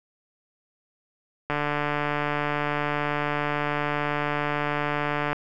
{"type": "click train", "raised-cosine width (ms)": 0.5, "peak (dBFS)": -11, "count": 564, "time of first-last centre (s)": [1.5, 5.33], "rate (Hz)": 147, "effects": []}